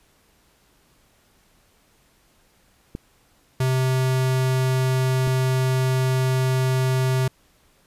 clicks, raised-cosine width 3 ms, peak -17 dBFS, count 2, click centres 2.951 / 5.274 s
square tone, 130 Hz, C3, 11 cents flat, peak -19 dBFS, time 3.6-7.28 s, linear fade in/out 5 ms
effects pink hiss -60 dBFS RMS until 7.86 s + resampled to 32000 Hz

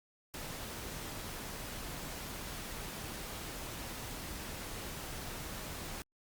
pink noise, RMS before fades -43 dBFS, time 0.34-6.02 s, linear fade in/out 0 ms, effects Opus 48 kbps

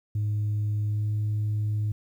sine tone with pitch glide, 105 to 105.91 Hz, G#2 to G#2, +19 to +34 cents, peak -22 dBFS, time 0.15-1.92 s, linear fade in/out 5 ms, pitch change +15 cents, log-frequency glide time 0.89-1.08 s, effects tanh soft clip ceiling -22 dBFS + 10-bit

